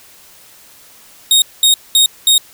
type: tone bursts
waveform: sawtooth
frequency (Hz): 3730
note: A#7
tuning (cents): 0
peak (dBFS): -4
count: 4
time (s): 1.31-2.38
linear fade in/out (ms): 2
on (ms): 110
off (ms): 210
effects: white hiss -43 dBFS RMS until 2.53 s